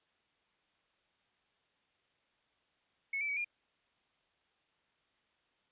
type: tone with pitch steps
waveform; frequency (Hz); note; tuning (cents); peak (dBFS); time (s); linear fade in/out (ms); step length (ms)
sine; 2199 / 2319 / 2267 / 2411; C#7 / D7 / C#7 / D7; -14 / -22 / +38 / +45; -33; 3.13-3.446; 5; 79
effects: white hiss -75 dBFS RMS until 5.71 s + resampled to 8000 Hz